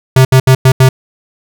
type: tone bursts at uneven times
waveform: square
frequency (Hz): 130.81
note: C3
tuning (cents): 0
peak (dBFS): -3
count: 5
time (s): 0.16-0.25 / 0.32-0.4 / 0.47-0.55 / 0.65-0.72 / 0.8-0.89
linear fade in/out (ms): 5
effects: none